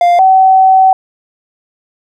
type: tone pair in turn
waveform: triangle / sine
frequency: 698.5 / 760.3 Hz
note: F5 / F#5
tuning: 0 / +47 cents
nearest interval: minor second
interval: 147 cents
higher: second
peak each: -3 dBFS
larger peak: neither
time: 0.01-0.19 / 0.19-0.93 s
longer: second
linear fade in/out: 2 ms
effects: none